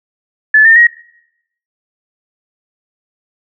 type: tone with pitch steps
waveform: sine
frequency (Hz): 1733 / 1809.7 / 1889.8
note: A6 / A6 / A#6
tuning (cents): -27 / +48 / +23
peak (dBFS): -3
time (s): 0.54-0.87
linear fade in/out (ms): 5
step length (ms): 110
effects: noise-tail reverb RT60 0.8 s tail -24 dB re dry